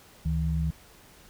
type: tone pair together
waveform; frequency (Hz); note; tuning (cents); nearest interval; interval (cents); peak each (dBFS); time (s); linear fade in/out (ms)
sine; 71.27 / 160; C#2 / D#3; +49 / +49; octave + major second; 1400; -27; 0.25-0.71; 10
effects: pink hiss -54 dBFS RMS until 1.29 s